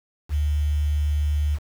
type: tone with quantisation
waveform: sine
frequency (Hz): 74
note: D2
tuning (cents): +14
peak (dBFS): -19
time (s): 0.29-1.59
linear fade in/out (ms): 50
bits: 7
effects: none